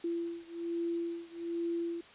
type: beating tone pair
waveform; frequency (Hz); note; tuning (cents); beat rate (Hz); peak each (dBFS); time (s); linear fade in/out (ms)
sine; 338.5 / 339.7; E4 / F4; +46 / -48; 1.2; -36 / -37; 0.04-2.01; 5
effects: white hiss -55 dBFS RMS until 2.14 s + resampled to 8000 Hz